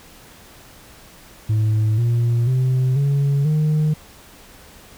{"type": "tone with pitch steps", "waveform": "sine", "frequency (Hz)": [108.4, 118.21, 128.91, 140.58, 153.3], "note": ["A2", "A#2", "C3", "C#3", "D#3"], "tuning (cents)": [-25, 25, -25, 25, -25], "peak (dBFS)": -12, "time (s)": [1.49, 3.94], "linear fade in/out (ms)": 10, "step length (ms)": 490, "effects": ["tanh soft clip ceiling -14 dBFS", "pink hiss -45 dBFS RMS until 4.97 s"]}